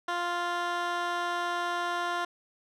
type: tone with band-pass filter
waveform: 15% pulse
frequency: 349.2 Hz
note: F4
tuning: in tune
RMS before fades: -31 dBFS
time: 0.08-2.25 s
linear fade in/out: 5 ms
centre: 1500 Hz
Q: 0.69
effects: none